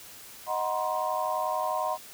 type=chord; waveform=sine; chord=C half-diminished seventh; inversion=first; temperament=equal with one note detuned; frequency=622.3 / 740 / 955.2 / 1046.5 Hz; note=Eb5 / Gb5 / Bb5 / C6; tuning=0 / 0 / +42 / 0 cents; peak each=-32 dBFS; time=0.46-1.98 s; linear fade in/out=50 ms; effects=white hiss -47 dBFS RMS until 2.13 s